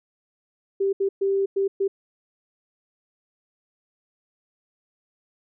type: tone bursts at uneven times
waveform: sine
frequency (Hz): 392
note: G4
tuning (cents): 0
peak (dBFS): -19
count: 5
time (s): 0.8-0.93 / 1-1.09 / 1.21-1.46 / 1.56-1.68 / 1.8-1.88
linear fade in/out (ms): 10
effects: none